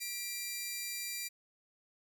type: tone pair together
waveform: 10% pulse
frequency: 1948.6 / 2365 Hz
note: B6 / D7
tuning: -24 / +12 cents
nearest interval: minor third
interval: 336 cents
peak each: -38 / -29 dBFS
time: 0-1.29 s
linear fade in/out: 20 ms
effects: none